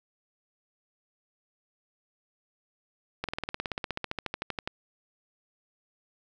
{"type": "slowing click train", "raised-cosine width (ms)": 0.3, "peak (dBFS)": -15, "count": 23, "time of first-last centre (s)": [3.24, 4.675], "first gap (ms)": 47, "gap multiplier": 1.03, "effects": []}